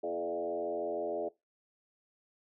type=tone with frequency modulation; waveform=sine; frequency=513 Hz; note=C5; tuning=34 cents flat; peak=-32 dBFS; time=0.03-1.29 s; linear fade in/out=10 ms; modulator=86.2 Hz; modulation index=2; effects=noise-tail reverb RT60 0.2 s tail -20 dB re dry